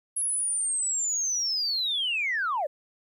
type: linear sweep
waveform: sine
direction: down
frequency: 10770 to 528 Hz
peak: -24 dBFS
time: 0.16-2.67 s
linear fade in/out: 10 ms
effects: tanh soft clip ceiling -20 dBFS + 11-bit